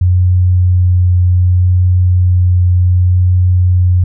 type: tone with vibrato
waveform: sine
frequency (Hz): 90.2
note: F#2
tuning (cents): -44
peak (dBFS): -6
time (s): 0.01-4.04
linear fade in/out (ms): 5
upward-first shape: sine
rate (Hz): 0.67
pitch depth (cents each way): 9
effects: none